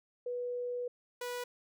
sine / sawtooth tone pair in turn, 489.8 / 489.8 Hz, B4 / B4, -14 / -14 cents, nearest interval unison, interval 0 cents, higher neither, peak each -34 / -33 dBFS, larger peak second, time 0.26-0.88 / 1.21-1.44 s, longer first, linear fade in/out 5 ms, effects none

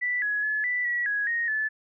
sine tone with pitch steps, 1973 / 1680 / 1713 / 1977 / 1932 / 1665 / 1866 / 1736 Hz, B6 / G#6 / A6 / B6 / B6 / G#6 / A#6 / A6, -2 / +19 / -47 / +1 / -39 / +4 / +1 / -24 cents, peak -24 dBFS, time 0.01-1.69 s, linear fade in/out 20 ms, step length 210 ms, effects none

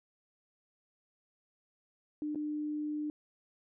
sine tone with dropouts, 300 Hz, D4, 37 cents sharp, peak -33 dBFS, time 2.22-3.1 s, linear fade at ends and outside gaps 1 ms, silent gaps 2.348-2.357 s, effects none

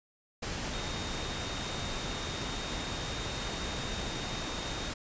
sine tone in noise, 3700 Hz, A#7, 14 cents flat, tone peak -43 dBFS, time 0.73-4.9 s, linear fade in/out 10 ms, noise pink, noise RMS -36 dBFS, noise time 0.42-4.94 s, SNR -10 dB, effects resampled to 16000 Hz

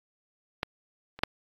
clicks, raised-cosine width 0.3 ms, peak -12 / -26 / -6 dBFS, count 3, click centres 0.631 / 1.19 / 1.235 s, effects AAC 32 kbps

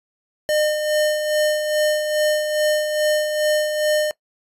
square tone with tremolo, 607 Hz, D#5, 43 cents flat, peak -16 dBFS, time 0.49-4.11 s, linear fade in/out 0 ms, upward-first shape sine, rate 2.4 Hz, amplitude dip 50%, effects noise-tail reverb RT60 0.1 s tail -21 dB re dry + resampled to 32000 Hz

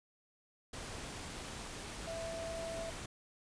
sine tone in noise, 661 Hz, E5, 5 cents sharp, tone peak -40 dBFS, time 2.07-2.9 s, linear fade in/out 5 ms, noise pink, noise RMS -45 dBFS, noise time 0.73-3.06 s, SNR +2 dB, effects resampled to 22050 Hz

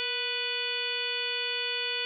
harmonic tone with a mistuned harmonic, 493.9 Hz, B4, in tune, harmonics 1 / 2 / 3 / 4 / 5 / 6 / 7 / 9, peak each -39 / -45 / -39 / -41 / -34 / -34 / -36 / -40 dBFS, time 0-2.05 s, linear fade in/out 0 ms, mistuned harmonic 1, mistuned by -52 cents, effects none

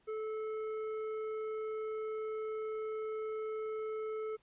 sine tone with hard clipping, 435.1 Hz, A4, 19 cents flat, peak -38 dBFS, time 0.07-4.37 s, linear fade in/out 20 ms, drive 8 dB, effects pink hiss -72 dBFS RMS until 4.42 s + resampled to 8000 Hz

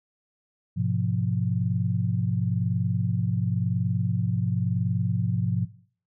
sine chord, F diminished, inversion first, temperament just, 104.77 / 125.72 / 174.61 Hz, Ab2 / Cb3 / F3, +16 / +31 / 0 cents, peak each -27 dBFS, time 0.76-5.66 s, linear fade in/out 20 ms, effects noise-tail reverb RT60 0.5 s tail -18 dB re dry

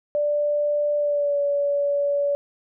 sine tone with pitch glide, 588 to 570.9 Hz, D5 to D5, +2 to -49 cents, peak -19 dBFS, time 0.15-2.35 s, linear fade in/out 0 ms, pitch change -51 cents, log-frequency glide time 0.97-1.39 s, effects none

